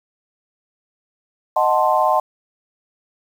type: chord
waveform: sine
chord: D# diminished seventh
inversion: none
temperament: equal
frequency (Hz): 622.3 / 740 / 880 / 1046.5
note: D#5 / F#5 / A5 / C6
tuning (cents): 0 / 0 / 0 / 0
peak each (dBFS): -19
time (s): 1.56-2.2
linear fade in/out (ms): 5
effects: 7-bit